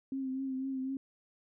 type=tone with vibrato; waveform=sine; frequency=265 Hz; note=C4; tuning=22 cents sharp; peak=-33 dBFS; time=0.12-0.97 s; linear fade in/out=2 ms; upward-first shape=triangle; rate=4 Hz; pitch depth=39 cents each way; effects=none